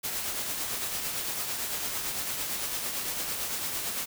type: noise with tremolo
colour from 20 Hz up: white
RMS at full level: -31 dBFS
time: 0.03-4.06 s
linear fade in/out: 20 ms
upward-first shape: triangle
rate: 8.9 Hz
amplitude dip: 40%
effects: none